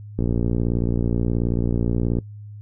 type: click train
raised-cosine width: 3 ms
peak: -9 dBFS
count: 118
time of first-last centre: 0.19-2.187 s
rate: 58.6 Hz
effects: noise-tail reverb RT60 0.1 s tail -20 dB re dry + added 104 Hz sine -35 dBFS peak until 2.61 s